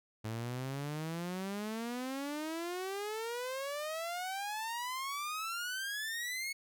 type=exponential sweep; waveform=sawtooth; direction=up; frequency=108 to 2209 Hz; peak=-33 dBFS; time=0.24-6.53 s; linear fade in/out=10 ms; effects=none